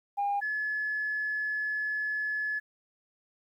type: tone pair in turn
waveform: sine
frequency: 808 / 1712.1 Hz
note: G#5 / A6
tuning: -48 / -48 cents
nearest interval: octave + minor second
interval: 1300 cents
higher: second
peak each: -25 / -28 dBFS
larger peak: first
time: 0.17-0.41 / 0.41-2.6 s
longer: second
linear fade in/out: 20 ms
effects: tanh soft clip ceiling -23 dBFS + 11-bit